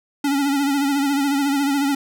square tone with vibrato, 280.3 Hz, C#4, 19 cents sharp, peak -18 dBFS, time 0.24-1.95 s, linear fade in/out 5 ms, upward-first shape sine, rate 14 Hz, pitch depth 54 cents each way, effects none

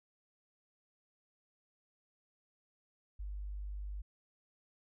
sine tone, 50 Hz, G1, 35 cents sharp, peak -39 dBFS, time 3.19-4.02 s, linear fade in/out 10 ms, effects none

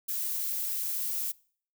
violet noise, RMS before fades -32 dBFS, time 0.08-1.32 s, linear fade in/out 10 ms, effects noise-tail reverb RT60 0.5 s tail -23 dB re dry

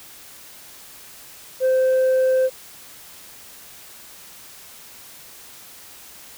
sine tone, 519 Hz, C5, 14 cents flat, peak -12 dBFS, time 1.6-2.5 s, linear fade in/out 50 ms, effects tanh soft clip ceiling -14 dBFS + white hiss -43 dBFS RMS until 6.37 s

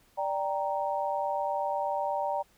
sine chord, G minor, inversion second, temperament equal, 587.3 / 784 / 932.3 Hz, D5 / G5 / Bb5, 0 / 0 / 0 cents, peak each -32 dBFS, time 0.17-2.43 s, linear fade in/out 20 ms, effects pink hiss -64 dBFS RMS until 2.57 s

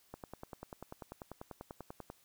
click train, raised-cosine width 1 ms, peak -30 dBFS, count 21, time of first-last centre 0.14-2.101 s, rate 10.2 Hz, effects white hiss -68 dBFS RMS until 2.24 s

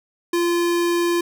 square tone, 345 Hz, F4, 21 cents flat, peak -18 dBFS, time 0.33-1.21 s, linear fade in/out 5 ms, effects none

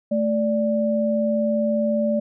sine tone pair together, 220 / 585.3 Hz, A3 / D5, 0 / -6 cents, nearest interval octave + perfect fourth, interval 1694 cents, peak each -21 dBFS, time 0.11-2.2 s, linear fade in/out 10 ms, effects none

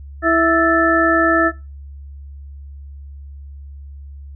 harmonic tone with a mistuned harmonic, 329.6 Hz, E4, in tune, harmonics 1 / 2 / 4 / 5, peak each -17 / -17 / -17 / -17 dBFS, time 0.22-1.52 s, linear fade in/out 50 ms, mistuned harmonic 5, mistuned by +110 cents, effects noise-tail reverb RT60 0.3 s tail -23 dB re dry + added 70 Hz sine -32 dBFS peak until 4.35 s

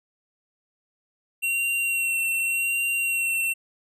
square tone with vibrato, 2735 Hz, F7, 37 cents flat, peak -23 dBFS, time 1.42-3.54 s, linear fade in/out 20 ms, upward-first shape sine, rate 0.87 Hz, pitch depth 19 cents each way, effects none

